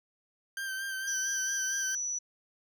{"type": "tone with vibrato", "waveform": "40% pulse", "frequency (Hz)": 1568, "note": "G6", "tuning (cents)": 0, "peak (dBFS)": -33, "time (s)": [0.57, 1.95], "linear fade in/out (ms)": 2, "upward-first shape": "sine", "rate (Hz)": 4.4, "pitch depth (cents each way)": 29}
{"type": "tone", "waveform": "sine", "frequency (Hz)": 5920, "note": "F#8", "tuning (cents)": 0, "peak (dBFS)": -31, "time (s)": [1.07, 2.19], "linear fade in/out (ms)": 10}
{"effects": []}